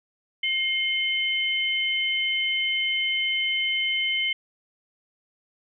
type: tone pair together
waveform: sine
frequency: 2131 / 3056 Hz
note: C7 / G7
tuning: +31 / -45 cents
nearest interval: tritone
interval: 624 cents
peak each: -25 dBFS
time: 0.43-4.33 s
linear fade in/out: 5 ms
effects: none